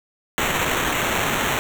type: noise with sample-and-hold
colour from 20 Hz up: violet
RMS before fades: -22 dBFS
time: 0.38-1.59 s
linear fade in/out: 0 ms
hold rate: 4900 Hz
effects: none